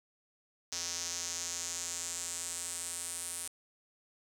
square tone with band-pass filter sweep, 86.2 Hz, F2, 22 cents flat, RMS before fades -39 dBFS, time 0.72-3.48 s, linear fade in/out 5 ms, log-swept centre 5900 to 9200 Hz, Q 3.8, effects 10-bit

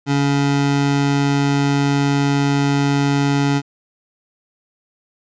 square tone pair together, 140.9 / 281.8 Hz, C#3 / C#4, +29 / +29 cents, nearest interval octave, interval 1200 cents, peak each -18 dBFS, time 0.06-3.62 s, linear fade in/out 50 ms, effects resampled to 16000 Hz

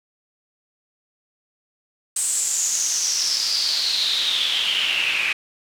pink noise with band-pass filter sweep, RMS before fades -22 dBFS, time 2.16-5.33 s, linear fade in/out 5 ms, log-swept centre 8300 to 2400 Hz, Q 7.2, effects none

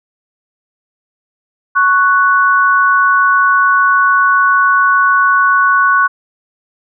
sine tone pair together, 1108.7 / 1481.8 Hz, C#6 / F#6, 0 / +2 cents, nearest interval perfect fourth, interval 502 cents, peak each -10 dBFS, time 1.75-6.08 s, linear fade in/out 20 ms, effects none

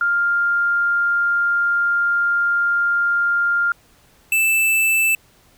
sine / square tone pair in turn, 1400 / 2643 Hz, F6 / E7, +4 / +4 cents, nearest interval major seventh, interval 1100 cents, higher second, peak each -15 dBFS, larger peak neither, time 0.01-3.72 / 4.32-5.15 s, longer first, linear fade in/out 2 ms, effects pink hiss -54 dBFS RMS until 5.57 s

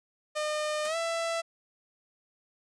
sawtooth tone with pitch glide, 607 to 665.8 Hz, D#5 to E5, -43 to +17 cents, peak -25 dBFS, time 0.35-1.42 s, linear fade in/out 20 ms, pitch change +160 cents, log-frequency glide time 0.86-0.96 s
white noise with exponential decay, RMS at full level -37 dBFS, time 0.85-1.02 s, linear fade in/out 0 ms, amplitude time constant 35 ms
effects resampled to 22050 Hz

